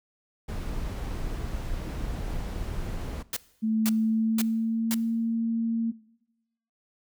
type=noise; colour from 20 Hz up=brown; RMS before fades=-32 dBFS; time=0.48-3.23 s; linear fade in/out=10 ms
type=noise bursts; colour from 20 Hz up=white; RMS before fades=-30 dBFS; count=4; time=3.33-4.944 s; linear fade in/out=2 ms; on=36 ms; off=490 ms
type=tone with pitch glide; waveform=sine; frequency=220 to 228.3 Hz; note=A3 to A#3; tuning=0 to -36 cents; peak=-23 dBFS; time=3.62-5.92 s; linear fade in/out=20 ms; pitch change=+64 cents; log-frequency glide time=3.85-5.14 s
effects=noise-tail reverb RT60 0.9 s tail -20 dB re dry